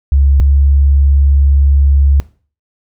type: tone pair in turn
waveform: sine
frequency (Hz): 69.3 / 69.82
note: C#2 / C#2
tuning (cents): 0 / +13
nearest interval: unison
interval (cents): 13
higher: second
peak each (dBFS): -6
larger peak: neither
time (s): 0.12-0.4 / 0.4-2.2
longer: second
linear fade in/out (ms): 0
effects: noise-tail reverb RT60 0.4 s tail -19 dB re dry